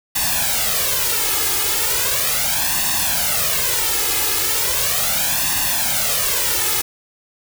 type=noise with flanger; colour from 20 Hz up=white; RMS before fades=-19 dBFS; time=0.15-6.82 s; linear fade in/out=10 ms; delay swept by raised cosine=1.1 to 2.4 ms; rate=0.37 Hz; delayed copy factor=+0.8; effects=none